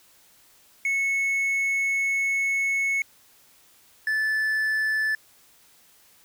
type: tone pair in turn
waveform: triangle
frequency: 2200 / 1746.1 Hz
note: C#7 / A6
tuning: -14 / -14 cents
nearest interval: major third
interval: 400 cents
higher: first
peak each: -20 dBFS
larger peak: neither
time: 0.85-3.02 / 4.07-5.15 s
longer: first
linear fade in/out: 2 ms
effects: white hiss -57 dBFS RMS until 6.24 s